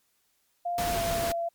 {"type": "tone with pitch glide", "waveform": "sine", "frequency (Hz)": [698.5, 678.6], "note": ["F5", "F5"], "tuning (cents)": [0, -50], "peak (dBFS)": -27, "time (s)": [0.65, 1.49], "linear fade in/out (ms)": 10, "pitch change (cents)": -50, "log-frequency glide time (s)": [0.91, 1]}
{"type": "noise", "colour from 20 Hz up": "pink", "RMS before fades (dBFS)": -32, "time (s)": [0.78, 1.32], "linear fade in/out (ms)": 2}
{"effects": ["white hiss -71 dBFS RMS until 1.54 s", "MP3 96 kbps"]}